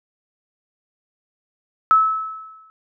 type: tone with exponential decay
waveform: sine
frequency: 1300 Hz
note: E6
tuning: 24 cents flat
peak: -8 dBFS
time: 1.91-2.7 s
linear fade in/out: 0 ms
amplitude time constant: 170 ms
effects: none